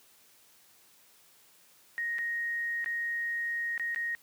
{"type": "tone with dropouts", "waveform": "sine", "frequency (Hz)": 1871, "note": "A#6", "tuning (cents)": 6, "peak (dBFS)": -30, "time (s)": [1.98, 4.15], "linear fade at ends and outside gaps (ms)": 0, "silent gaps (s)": [[2.184, 2.189], [2.844, 2.86], [3.778, 3.797], [3.947, 3.96]], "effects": ["white hiss -61 dBFS RMS until 4.22 s", "high-pass 100 Hz 12 dB/octave"]}